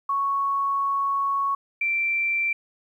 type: tone pair in turn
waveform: sine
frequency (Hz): 1108.7 / 2349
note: C#6 / D7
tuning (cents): 0 / 0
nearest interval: octave + minor second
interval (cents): 1300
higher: second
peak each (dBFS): -21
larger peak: neither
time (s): 0.09-1.55 / 1.81-2.53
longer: first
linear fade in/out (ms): 5
effects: 10-bit